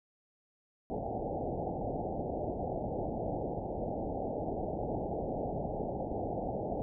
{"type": "low-pass noise", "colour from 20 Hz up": "white", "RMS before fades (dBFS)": -36, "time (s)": [0.9, 6.82], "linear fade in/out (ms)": 0, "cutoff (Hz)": 810, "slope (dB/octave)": 96, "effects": []}